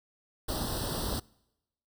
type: noise with comb filter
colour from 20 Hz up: pink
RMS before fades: -33 dBFS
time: 0.48-1.2 s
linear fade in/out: 10 ms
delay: 0.22 ms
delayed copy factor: +1
effects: noise-tail reverb RT60 0.9 s tail -25 dB re dry